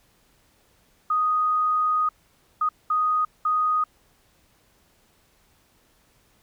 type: tone bursts at uneven times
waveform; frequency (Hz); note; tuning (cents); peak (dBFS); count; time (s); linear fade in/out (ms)
sine; 1244.5; D#6; 0; -19; 4; 1.1-2.09 / 2.61-2.69 / 2.9-3.25 / 3.45-3.84; 5
effects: pink hiss -62 dBFS RMS until 6.42 s